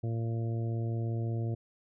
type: harmonic tone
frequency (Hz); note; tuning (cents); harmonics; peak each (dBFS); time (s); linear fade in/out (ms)
114.6; A#2; -29; 1 / 2 / 3 / 4 / 5 / 6; -30 / -42 / -41 / -46 / -49 / -49; 0.03-1.55; 10
effects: none